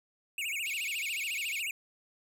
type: tone with vibrato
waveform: square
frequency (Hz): 2500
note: D#7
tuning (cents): +8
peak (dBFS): -33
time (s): 0.38-1.71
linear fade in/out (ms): 2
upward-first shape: sine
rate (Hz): 14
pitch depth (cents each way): 240
type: band-pass noise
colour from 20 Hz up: white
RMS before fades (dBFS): -49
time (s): 0.65-1.62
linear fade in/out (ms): 10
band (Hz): 2700 to 4900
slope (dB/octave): 48
effects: none